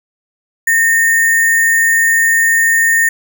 sine tone with sample-and-hold, 1833 Hz, A#6, 30 cents flat, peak -8 dBFS, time 0.67-3.09 s, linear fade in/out 5 ms, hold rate 8820 Hz, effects none

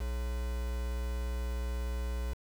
triangle tone with quantisation, 60.6 Hz, B1, 32 cents flat, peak -30 dBFS, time 0-2.34 s, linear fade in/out 10 ms, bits 7, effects none

